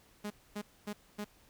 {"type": "tone bursts", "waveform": "sawtooth", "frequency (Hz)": 207.7, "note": "G#3", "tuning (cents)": 0, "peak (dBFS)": -33, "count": 4, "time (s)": [0.24, 1.246], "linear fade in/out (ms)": 10, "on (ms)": 64, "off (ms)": 250, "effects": ["pink hiss -64 dBFS RMS until 1.49 s"]}